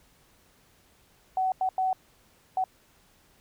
sine tone bursts at uneven times, 752 Hz, F#5, 28 cents sharp, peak -23 dBFS, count 4, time 1.37-1.52 / 1.61-1.69 / 1.78-1.93 / 2.57-2.64 s, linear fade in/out 2 ms, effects pink hiss -62 dBFS RMS until 3.4 s

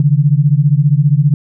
sine beating tone pair, 139.1 / 154.1 Hz, C#3 / D#3, +6 / -16 cents, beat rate 15 Hz, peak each -10 / -11 dBFS, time 0-1.34 s, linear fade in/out 2 ms, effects none

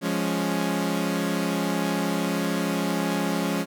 sawtooth chord, Db major, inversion first, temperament equal, 174.61 / 207.7 / 277.2 Hz, F3 / Ab3 / Db4, 0 / 0 / 0 cents, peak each -24 dBFS, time 0.01-3.66 s, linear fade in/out 50 ms, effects none

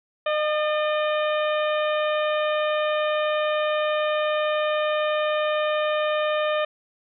harmonic tone with a mistuned harmonic, 609 Hz, D#5, 37 cents flat, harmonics 1 / 2 / 3 / 4 / 5 / 6, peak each -22 / -28 / -32 / -34 / -36 / -38 dBFS, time 0.26-6.65 s, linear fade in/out 5 ms, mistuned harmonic 3, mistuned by -31 cents, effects none

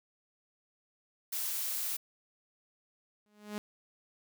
blue noise, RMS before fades -35 dBFS, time 1.32-1.97 s, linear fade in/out 10 ms
sawtooth tone with exponential growth, 208.9 Hz, G#3, 10 cents sharp, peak -30 dBFS, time 3.26-3.58 s, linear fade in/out 0 ms, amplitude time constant 68 ms
effects none

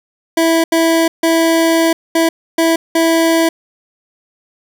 25% pulse tone bursts at uneven times, 328.7 Hz, E4, 5 cents flat, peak -6 dBFS, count 6, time 0.37-0.64 / 0.72-1.08 / 1.23-1.93 / 2.15-2.29 / 2.58-2.76 / 2.95-3.49 s, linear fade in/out 5 ms, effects none

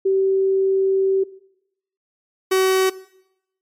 sine / 45% pulse tone pair in turn, 385.4 / 378.1 Hz, G4 / F#4, -29 / +38 cents, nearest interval unison, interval 33 cents, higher first, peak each -14 dBFS, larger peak neither, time 0.05-1.24 / 2.51-2.9 s, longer first, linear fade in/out 10 ms, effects noise-tail reverb RT60 0.8 s tail -19 dB re dry + MP3 64 kbps

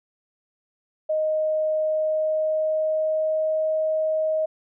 sine tone with pitch glide, 622.3 to 628.1 Hz, D#5 to D#5, 0 to +16 cents, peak -20 dBFS, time 1.09-4.46 s, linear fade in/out 10 ms, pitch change +16 cents, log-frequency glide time 1.79-3.68 s, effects none

